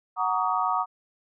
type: chord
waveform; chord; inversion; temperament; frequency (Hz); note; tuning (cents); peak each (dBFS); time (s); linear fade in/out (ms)
sine; D# minor seventh; first; equal with one note detuned; 740 / 932.3 / 1136.6 / 1244.5; F#5 / A#5 / C#6 / D#6; 0 / 0 / +43 / 0; -28; 0.16-0.86; 50
effects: none